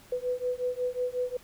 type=beating tone pair; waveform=sine; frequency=495.2 / 500.7 Hz; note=B4 / B4; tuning=+5 / +24 cents; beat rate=5.5 Hz; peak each=-31 dBFS; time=0.12-1.37 s; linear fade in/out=5 ms; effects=pink hiss -55 dBFS RMS until 1.43 s